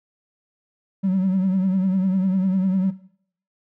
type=tone with vibrato; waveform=triangle; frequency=188.8 Hz; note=F#3; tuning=35 cents sharp; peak=-14 dBFS; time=1.03-2.91 s; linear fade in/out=20 ms; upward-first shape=triangle; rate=10 Hz; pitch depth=73 cents each way; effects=noise-tail reverb RT60 0.6 s tail -19 dB re dry + tanh soft clip ceiling -13 dBFS